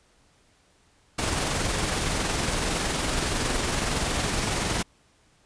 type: noise with amplitude modulation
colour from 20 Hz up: pink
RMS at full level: -25 dBFS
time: 1.18-4.83 s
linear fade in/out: 10 ms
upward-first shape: sine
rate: 21.6 Hz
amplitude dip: 30%
effects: pink hiss -62 dBFS RMS until 5.45 s + resampled to 22050 Hz